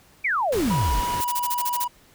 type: exponential sweep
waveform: sine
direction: down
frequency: 2426 to 38.53 Hz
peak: -20 dBFS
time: 0.24-1.01 s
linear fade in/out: 10 ms
type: noise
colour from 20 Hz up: pink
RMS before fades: -31 dBFS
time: 0.52-1.21 s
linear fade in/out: 5 ms
type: tone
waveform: triangle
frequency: 973 Hz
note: B5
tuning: 26 cents flat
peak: -22 dBFS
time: 0.7-1.88 s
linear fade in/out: 10 ms
type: noise bursts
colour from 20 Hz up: blue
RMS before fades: -27 dBFS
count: 9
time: 1.2-1.847 s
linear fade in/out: 10 ms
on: 47 ms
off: 28 ms
effects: pink hiss -55 dBFS RMS until 2.14 s